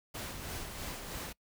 pink noise with tremolo, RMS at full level -40 dBFS, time 0.14-1.33 s, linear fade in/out 10 ms, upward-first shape sine, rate 3.1 Hz, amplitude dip 40%, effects noise-tail reverb RT60 0.1 s tail -24 dB re dry

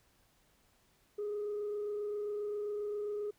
sine tone with frequency modulation, 415.3 Hz, G#4, in tune, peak -33 dBFS, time 1.18-3.31 s, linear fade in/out 10 ms, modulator 27.5 Hz, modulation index 0.25, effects tanh soft clip ceiling -32 dBFS + pink hiss -70 dBFS RMS until 3.38 s

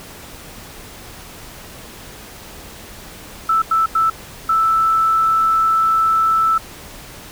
sine tone bursts at uneven times, 1319 Hz, E6, 1 cent sharp, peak -12 dBFS, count 4, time 3.49-3.62 / 3.71-3.86 / 3.95-4.1 / 4.49-6.58 s, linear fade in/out 5 ms, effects pink hiss -37 dBFS RMS until 7.31 s

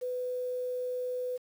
sine tone with quantisation, 499.8 Hz, B4, 21 cents sharp, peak -31 dBFS, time 0.01-1.38 s, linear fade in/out 20 ms, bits 9, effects none

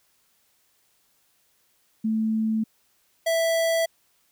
sine / square tone pair in turn, 220 / 659.3 Hz, A3 / E5, 0 / 0 cents, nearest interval octave + perfect fifth, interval 1900 cents, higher second, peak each -21 dBFS, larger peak neither, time 2.04-2.64 / 3.26-3.86 s, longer neither, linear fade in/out 10 ms, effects white hiss -66 dBFS RMS until 4.31 s

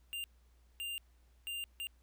square tone bursts at uneven times, 2794 Hz, F7, in tune, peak -39 dBFS, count 4, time 0.13-0.24 / 0.8-0.98 / 1.47-1.64 / 1.8-1.87 s, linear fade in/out 0 ms, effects added 60 Hz sine -63 dBFS peak until 2.02 s + pink hiss -75 dBFS RMS until 2.02 s

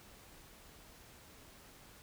silence, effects pink hiss -58 dBFS RMS until 2.02 s

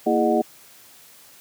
sine tone cluster, 232.4 / 332.2 / 415.6 / 611 / 737 Hz, A#3 / E4 / G#4 / D#5 / F#5, -5 / +13 / +1 / -32 / -7 cents, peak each -23 dBFS, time 0.06-0.42 s, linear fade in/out 10 ms, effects white hiss -49 dBFS RMS until 1.4 s + high-pass 80 Hz 12 dB/octave

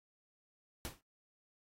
pink noise with exponential decay, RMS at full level -38 dBFS, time 0.85-1.01 s, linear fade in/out 0 ms, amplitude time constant 34 ms, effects AAC 48 kbps

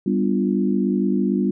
sine chord, G dominant seventh, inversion none, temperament equal, 196 / 246.9 / 293.7 / 349.2 Hz, G3 / B3 / D4 / F4, 0 / 0 / 0 / 0 cents, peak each -20 / -23 / -25 / -25 dBFS, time 0.06-1.51 s, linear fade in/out 5 ms, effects none

